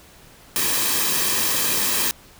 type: noise with comb filter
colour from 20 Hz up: white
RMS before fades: -21 dBFS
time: 0.56-2.11 s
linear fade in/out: 0 ms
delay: 1.4 ms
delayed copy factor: -0.55
effects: pink hiss -48 dBFS RMS until 2.39 s